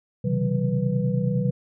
sine tone cluster, 127.3 / 137 / 159.2 / 188 / 491.9 Hz, C3 / C#3 / D#3 / F#3 / B4, -47 / -20 / +40 / +28 / -7 cents, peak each -26 / -28 / -27 / -25 / -31 dBFS, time 0.24-1.51 s, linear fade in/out 10 ms, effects none

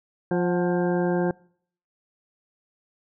harmonic tone with a mistuned harmonic, 176.3 Hz, F3, 17 cents sharp, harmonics 1 / 2 / 3 / 4 / 5 / 6 / 8 / 9, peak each -24 / -24 / -29 / -33 / -35 / -45 / -45 / -37 dBFS, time 0.31-1.31 s, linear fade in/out 2 ms, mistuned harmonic 4, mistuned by +64 cents, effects noise-tail reverb RT60 0.6 s tail -25 dB re dry

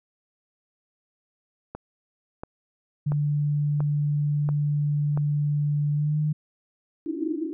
click train, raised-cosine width 1 ms, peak -20 dBFS, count 6, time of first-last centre 1.75-5.175 s, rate 1.46 Hz
sine tone with pitch glide, 146.83 to 151.74 Hz, D3 to D#3, 0 to -43 cents, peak -21 dBFS, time 3.06-6.33 s, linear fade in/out 10 ms, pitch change +57 cents, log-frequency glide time 5.93-6.18 s
white band-pass noise, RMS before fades -29 dBFS, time 7.06-7.53 s, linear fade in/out 0 ms, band 290 to 340 Hz, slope 96 dB/octave
effects none

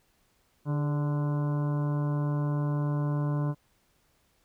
harmonic tone with a mistuned harmonic, 146.83 Hz, D3, in tune, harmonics 1 / 2 / 3 / 4 / 5 / 6 / 7 / 8 / 9 / 10, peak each -26 / -35 / -43 / -41 / -49 / -49 / -42 / -54 / -54 / -52 dBFS, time 0.65-3.55 s, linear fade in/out 50 ms, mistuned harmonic 3, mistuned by -67 cents, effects pink hiss -69 dBFS RMS until 4.44 s

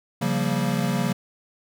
square chord, G half-diminished seventh, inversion second, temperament equal with one note detuned, 138.59 / 174.61 / 193.52 / 233.1 Hz, Db3 / F3 / G3 / Bb3, 0 / 0 / -22 / 0 cents, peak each -28 dBFS, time 0.21-1.13 s, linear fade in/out 10 ms, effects none

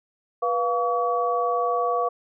sine tone cluster, 488.5 / 700 / 1136 Hz, B4 / F5 / C#6, -19 / +4 / +42 cents, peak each -25 dBFS, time 0.42-2.09 s, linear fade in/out 10 ms, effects none

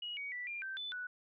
sine tone with pitch steps, 2901 / 2250 / 1968 / 2395 / 1556 / 3500 / 1479 Hz, F#7 / C#7 / B6 / D7 / G6 / A7 / F#6, -35 / +25 / -7 / +33 / -13 / -10 / -1 cents, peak -39 dBFS, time 0.02-1.07 s, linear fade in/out 5 ms, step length 150 ms, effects none

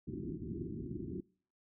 white low-pass noise, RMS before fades -41 dBFS, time 0.07-1.21 s, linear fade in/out 10 ms, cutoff 380 Hz, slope 96 dB/octave, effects noise-tail reverb RT60 0.5 s tail -25 dB re dry + high-pass 60 Hz 12 dB/octave

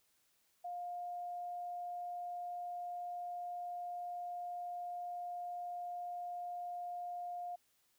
sine tone, 707 Hz, F5, 21 cents sharp, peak -40 dBFS, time 0.64-7.56 s, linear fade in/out 10 ms, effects white hiss -75 dBFS RMS until 7.98 s

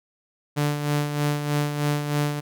sawtooth tone with tremolo, 146.83 Hz, D3, in tune, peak -16 dBFS, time 0.56-2.41 s, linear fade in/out 20 ms, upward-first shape sine, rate 3.2 Hz, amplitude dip 55%, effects none

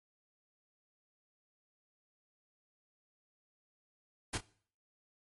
pink noise with echo, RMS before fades -35 dBFS, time 4.33-4.38 s, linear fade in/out 10 ms, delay 29 ms, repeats 1, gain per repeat -12 dB, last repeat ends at 4.409 s, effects noise-tail reverb RT60 0.5 s tail -21 dB re dry + MP3 48 kbps

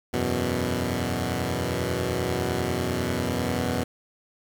10% pulse chord, E suspended second, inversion none, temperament equal, 82.41 / 92.5 / 123.47 Hz, E2 / F#2 / B2, 0 / 0 / 0 cents, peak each -22 / -21 / -20 dBFS, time 0.13-3.84 s, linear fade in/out 10 ms, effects 9-bit

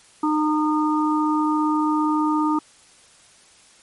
harmonic tone, 305.8 Hz, D#4, 30 cents flat, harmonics 1 / 3 / 4, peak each -19 / -24 / -25 dBFS, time 0.23-2.59 s, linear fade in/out 5 ms, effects white hiss -52 dBFS RMS until 3.82 s + MP3 48 kbps

